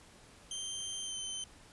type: tone with pitch glide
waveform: 20% pulse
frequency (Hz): 3136 to 3084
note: G7 to G7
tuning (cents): 0 to -29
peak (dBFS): -32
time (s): 0.51-1.44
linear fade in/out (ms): 2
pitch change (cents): -29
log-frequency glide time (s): 1.03-1.16
effects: pink hiss -58 dBFS RMS until 1.72 s + resampled to 24000 Hz